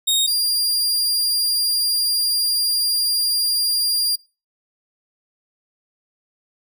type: tone pair in turn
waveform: sawtooth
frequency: 3729 / 4796 Hz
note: A#7 / D8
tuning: 0 / +36 cents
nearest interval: major third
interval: 436 cents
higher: second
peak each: -12 / -14 dBFS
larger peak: first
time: 0.07-0.27 / 0.27-4.16 s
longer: second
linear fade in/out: 10 ms
effects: noise-tail reverb RT60 0.3 s tail -22 dB re dry